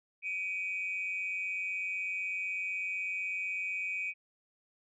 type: tone pair together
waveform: sine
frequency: 2300 / 2488 Hz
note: D7 / D#7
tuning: -37 / -1 cents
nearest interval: minor second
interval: 136 cents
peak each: -36 / -34 dBFS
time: 0.22-4.14 s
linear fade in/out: 50 ms
effects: tanh soft clip ceiling -26 dBFS